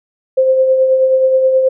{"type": "tone with tremolo", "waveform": "sine", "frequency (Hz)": 523.3, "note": "C5", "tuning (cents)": 0, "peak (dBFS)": -6, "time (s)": [0.37, 1.69], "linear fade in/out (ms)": 10, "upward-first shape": "triangle", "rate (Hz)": 9.4, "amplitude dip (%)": 45, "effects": []}